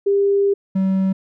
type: tone pair in turn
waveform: sine / triangle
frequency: 399.3 / 190.91 Hz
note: G4 / G3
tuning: +32 / -46 cents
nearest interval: octave + minor second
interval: 1278 cents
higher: first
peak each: -13 dBFS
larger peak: neither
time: 0.06-0.54 / 0.75-1.13 s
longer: first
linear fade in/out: 10 ms
effects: none